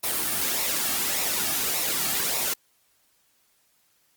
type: noise with flanger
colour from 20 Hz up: white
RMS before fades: -26 dBFS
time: 0.03-2.54 s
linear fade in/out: 10 ms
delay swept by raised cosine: 0.63 to 2.03 ms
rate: 1.7 Hz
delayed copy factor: -0.55
effects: white hiss -66 dBFS RMS until 4.16 s + Opus 32 kbps